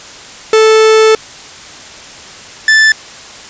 45% pulse tone pair in turn, 438.9 / 1755.6 Hz, A4 / A6, -4 / -4 cents, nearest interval 2 octaves, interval 2400 cents, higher second, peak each -4 dBFS, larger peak neither, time 0.53-1.15 / 2.68-2.92 s, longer first, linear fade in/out 2 ms, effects white hiss -31 dBFS RMS until 3.49 s + resampled to 16000 Hz

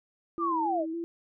sine tone with vibrato, 330 Hz, E4, 2 cents sharp, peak -31 dBFS, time 0.38-1.04 s, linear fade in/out 0 ms, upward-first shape square, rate 3.6 Hz, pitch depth 36 cents each way
sine linear sweep, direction down, 1231 to 571 Hz, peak -26 dBFS, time 0.38-0.86 s, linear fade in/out 50 ms
effects none

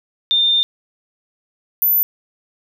sine tone pair in turn, 3610 / 13980 Hz, A7 / A9, +44 / -12 cents, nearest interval octave + major seventh, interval 2344 cents, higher second, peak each -12 dBFS, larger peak neither, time 0.31-0.63 / 1.82-2.03 s, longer first, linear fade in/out 0 ms, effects none

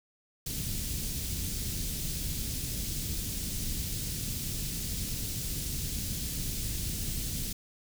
pink band-stop noise, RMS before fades -34 dBFS, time 0.46-7.53 s, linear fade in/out 5 ms, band 200 to 4500 Hz, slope 12 dB/octave, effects none

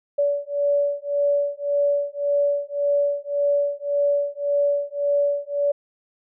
sine beating tone pair, 572 / 573.8 Hz, D5 / D5, -46 / -40 cents, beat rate 1.8 Hz, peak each -22 dBFS, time 0.18-5.72 s, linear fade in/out 10 ms, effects none

